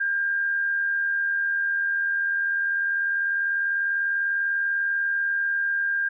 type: tone with amplitude modulation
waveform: sine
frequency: 1602 Hz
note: G6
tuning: 37 cents sharp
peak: -20 dBFS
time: 0-6.09 s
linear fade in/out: 10 ms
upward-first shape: sine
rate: 80.2 Hz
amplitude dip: 35%
effects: none